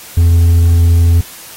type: tone with hard clipping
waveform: sine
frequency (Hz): 84.9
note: F2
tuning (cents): -48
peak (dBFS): -6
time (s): 0.17-1.21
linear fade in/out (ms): 5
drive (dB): 2
effects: white hiss -33 dBFS RMS until 1.56 s + AAC 48 kbps